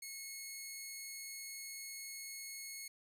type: tone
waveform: 10% pulse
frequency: 2182 Hz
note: C#7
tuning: 28 cents flat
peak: -36 dBFS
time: 0.02-2.88 s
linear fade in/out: 5 ms
effects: none

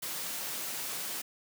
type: high-pass noise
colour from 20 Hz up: white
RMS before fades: -37 dBFS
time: 0.02-1.22 s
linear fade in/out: 10 ms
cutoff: 130 Hz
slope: 24 dB/octave
effects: none

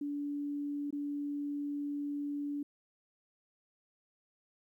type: tone with dropouts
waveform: sine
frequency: 288.4 Hz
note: D4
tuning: 31 cents flat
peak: -34 dBFS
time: 0.01-2.63 s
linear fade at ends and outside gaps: 5 ms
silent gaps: 0.907-0.926 s
effects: 12-bit

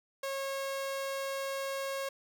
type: tone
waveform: sawtooth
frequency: 545 Hz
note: C#5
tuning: 29 cents flat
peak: -30 dBFS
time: 0.23-2.09 s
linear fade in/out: 5 ms
effects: none

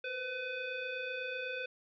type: tone with frequency modulation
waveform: sine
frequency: 1511 Hz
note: F#6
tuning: 36 cents sharp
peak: -36 dBFS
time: 0.04-1.66 s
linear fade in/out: 5 ms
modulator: 998 Hz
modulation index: 1.5
effects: none

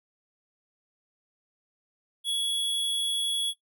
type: tone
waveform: square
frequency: 3362 Hz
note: G#7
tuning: 20 cents sharp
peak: -26 dBFS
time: 2.24-3.54 s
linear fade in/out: 50 ms
effects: noise-tail reverb RT60 0.1 s tail -17 dB re dry

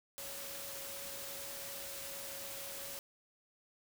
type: tone in noise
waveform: sine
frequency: 554.4 Hz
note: C#5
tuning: in tune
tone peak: -52 dBFS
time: 0.18-2.99 s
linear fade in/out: 0 ms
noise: white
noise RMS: -45 dBFS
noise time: 0.18-2.99 s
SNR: -10 dB
effects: none

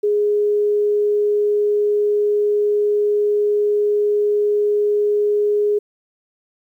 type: tone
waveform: sine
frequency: 415.3 Hz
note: G#4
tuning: in tune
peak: -14 dBFS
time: 0.03-5.79 s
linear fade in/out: 10 ms
effects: 9-bit

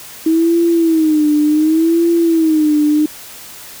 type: tone with vibrato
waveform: sine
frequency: 318 Hz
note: D#4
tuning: 38 cents sharp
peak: -9 dBFS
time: 0.26-3.06 s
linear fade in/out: 5 ms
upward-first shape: sine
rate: 0.68 Hz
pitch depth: 110 cents each way
effects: white hiss -34 dBFS RMS until 3.8 s

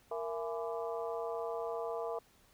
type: harmonic tone with a mistuned harmonic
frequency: 167.5 Hz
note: E3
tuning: 28 cents sharp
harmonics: 3 / 4 / 5 / 6 / 7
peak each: -38 / -40 / -46 / -46 / -47 dBFS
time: 0.11-2.19 s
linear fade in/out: 5 ms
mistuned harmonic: 3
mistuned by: -130 cents
effects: pink hiss -66 dBFS RMS until 2.53 s

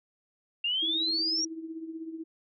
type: exponential sweep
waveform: sine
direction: up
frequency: 2755 to 5740 Hz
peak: -26 dBFS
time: 0.64-1.45 s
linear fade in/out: 5 ms
type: tone with tremolo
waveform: sine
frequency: 323.8 Hz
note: E4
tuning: 31 cents flat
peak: -33 dBFS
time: 0.82-2.24 s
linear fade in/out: 10 ms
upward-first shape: triangle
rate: 16 Hz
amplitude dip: 70%
effects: none

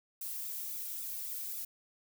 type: noise with flanger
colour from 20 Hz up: violet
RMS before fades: -40 dBFS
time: 0.21-1.65 s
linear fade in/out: 5 ms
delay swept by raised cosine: 0.8 to 2.2 ms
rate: 3.7 Hz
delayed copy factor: +0.95
effects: none

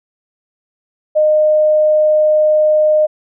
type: tone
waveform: sine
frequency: 613 Hz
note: D#5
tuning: 26 cents flat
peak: -8 dBFS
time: 1.15-3.07 s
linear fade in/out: 20 ms
effects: none

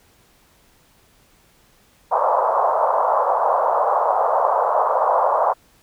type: band-pass noise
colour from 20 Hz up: white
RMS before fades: -18 dBFS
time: 2.11-5.54 s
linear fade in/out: 20 ms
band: 520 to 1100 Hz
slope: 48 dB/octave
effects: pink hiss -56 dBFS RMS until 5.82 s

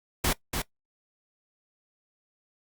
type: noise with echo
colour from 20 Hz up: pink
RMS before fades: -25 dBFS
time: 0.24-0.33 s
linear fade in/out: 5 ms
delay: 290 ms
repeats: 1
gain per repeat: -5 dB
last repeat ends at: 0.62 s
effects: noise-tail reverb RT60 0.1 s tail -20 dB re dry + Opus 48 kbps

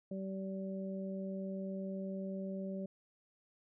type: harmonic tone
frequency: 192.2 Hz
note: G3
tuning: 34 cents flat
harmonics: 1 / 2 / 3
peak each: -39 / -47 / -45 dBFS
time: 0.11-2.86 s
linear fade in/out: 5 ms
effects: none

